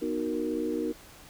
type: chord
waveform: sine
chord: B major seventh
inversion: none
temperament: equal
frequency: 246.9 / 311.1 / 370 / 466.2 Hz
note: B3 / D#4 / F#4 / A#4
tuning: 0 / 0 / 0 / 0 cents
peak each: -35 / -31 / -35 / -33 dBFS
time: 0.01-0.93 s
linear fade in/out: 20 ms
effects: pink hiss -51 dBFS RMS until 1.29 s